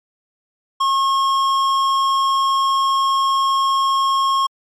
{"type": "tone with tanh clipping", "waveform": "sine", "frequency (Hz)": 1083, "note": "C#6", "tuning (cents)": -41, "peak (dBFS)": -16, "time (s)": [0.8, 4.47], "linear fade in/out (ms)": 10, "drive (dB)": 13, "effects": ["MP3 96 kbps"]}